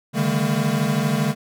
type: tone cluster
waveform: square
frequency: 142.6 / 155.5 / 202.2 / 226.9 Hz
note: C#3 / D#3 / G#3 / A#3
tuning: +49 / -1 / -46 / -47 cents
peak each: -25 dBFS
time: 0.13-1.35 s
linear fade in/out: 50 ms
effects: none